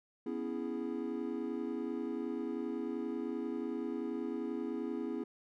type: chord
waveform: triangle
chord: C# minor seventh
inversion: third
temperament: equal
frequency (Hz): 246.9 / 277.2 / 329.6 / 415.3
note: B3 / C#4 / E4 / G#4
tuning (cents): 0 / 0 / 0 / 0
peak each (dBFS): -38 / -40 / -38 / -40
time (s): 0.26-5.24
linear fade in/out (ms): 5
effects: none